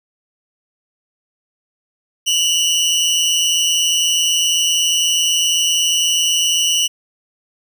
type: tone pair together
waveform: 25% pulse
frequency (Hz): 2823 / 2991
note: F7 / F#7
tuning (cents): +18 / +18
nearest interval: minor second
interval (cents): 100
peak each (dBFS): -14 / -12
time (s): 2.26-6.88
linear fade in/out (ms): 20
effects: none